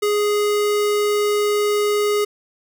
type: tone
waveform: square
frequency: 415.3 Hz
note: G#4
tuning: in tune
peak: -17 dBFS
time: 0.02-2.25 s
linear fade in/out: 10 ms
effects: none